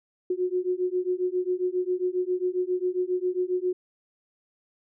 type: beating tone pair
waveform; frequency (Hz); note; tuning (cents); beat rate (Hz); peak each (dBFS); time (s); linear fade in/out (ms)
sine; 360.3 / 367.7; F#4 / F#4; -46 / -11; 7.4; -27; 0.3-3.73; 5
effects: none